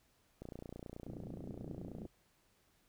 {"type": "click train", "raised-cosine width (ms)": 2, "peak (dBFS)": -33, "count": 49, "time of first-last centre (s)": [0.42, 2.053], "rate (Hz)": 29.4}
{"type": "band-pass noise", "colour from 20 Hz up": "pink", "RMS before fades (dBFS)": -49, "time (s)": [1.06, 2.07], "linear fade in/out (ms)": 10, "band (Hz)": [120, 320], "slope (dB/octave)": 24}
{"effects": ["pink hiss -73 dBFS RMS until 2.88 s"]}